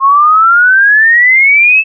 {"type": "exponential sweep", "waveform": "sine", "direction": "up", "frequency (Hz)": [1070, 2645], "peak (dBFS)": -3, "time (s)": [0, 1.84], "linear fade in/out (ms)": 50, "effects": []}